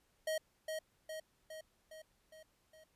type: tone with echo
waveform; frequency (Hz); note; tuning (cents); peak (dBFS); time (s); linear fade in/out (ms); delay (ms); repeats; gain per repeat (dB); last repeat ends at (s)
square; 630; D#5; +21; -35; 0.27-0.38; 5; 410; 6; -4; 2.84
effects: pink hiss -75 dBFS RMS until 2.95 s + resampled to 32000 Hz